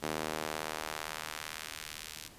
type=tone with high-pass filter sweep; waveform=sawtooth; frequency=77.78 Hz; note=D#2; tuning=in tune; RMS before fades=-40 dBFS; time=0.02-2.29 s; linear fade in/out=20 ms; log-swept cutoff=300 to 3500 Hz; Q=0.72; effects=pink hiss -55 dBFS RMS until 2.38 s + resampled to 32000 Hz